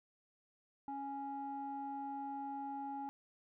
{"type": "tone with low-pass filter", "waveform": "square", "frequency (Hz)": 277.2, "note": "C#4", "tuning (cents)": 0, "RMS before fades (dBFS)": -43, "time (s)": [0.88, 3.09], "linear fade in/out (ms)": 0, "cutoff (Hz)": 900, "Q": 7.8, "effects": []}